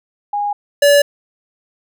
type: tone pair in turn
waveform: sine / square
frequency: 821 / 574 Hz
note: G#5 / D5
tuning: -20 / -40 cents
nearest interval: tritone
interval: 620 cents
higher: first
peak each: -16 / -8 dBFS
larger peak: second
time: 0.33-0.53 / 0.82-1.02 s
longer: neither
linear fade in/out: 5 ms
effects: none